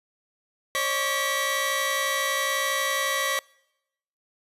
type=tone cluster; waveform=sawtooth; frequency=541 / 602 / 1134 / 1943 / 3171 Hz; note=C#5 / D5 / C#6 / B6 / G7; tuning=-42 / +43 / +39 / -29 / +19 cents; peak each=-27 / -31 / -25 / -24 / -32 dBFS; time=0.75-3.39 s; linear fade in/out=0 ms; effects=noise-tail reverb RT60 0.9 s tail -26 dB re dry + resampled to 32000 Hz